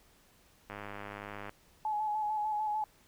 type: click train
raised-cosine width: 0.5 ms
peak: -27 dBFS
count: 82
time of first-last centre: 0.7-1.494 s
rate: 102 Hz
type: tone with vibrato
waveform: sine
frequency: 850 Hz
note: G#5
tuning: 40 cents sharp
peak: -30 dBFS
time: 1.85-2.84 s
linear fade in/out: 2 ms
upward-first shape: square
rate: 6.7 Hz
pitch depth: 26 cents each way
effects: pink hiss -64 dBFS RMS until 3.07 s